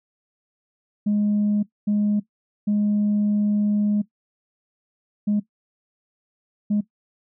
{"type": "tone bursts at uneven times", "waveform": "sine", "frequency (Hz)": 207.7, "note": "G#3", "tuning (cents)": 0, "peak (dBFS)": -16, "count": 5, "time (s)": [[1.06, 1.63], [1.87, 2.2], [2.67, 4.02], [5.27, 5.4], [6.7, 6.81]], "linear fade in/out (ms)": 10, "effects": ["noise-tail reverb RT60 0.1 s tail -17 dB re dry", "tanh soft clip ceiling -15 dBFS"]}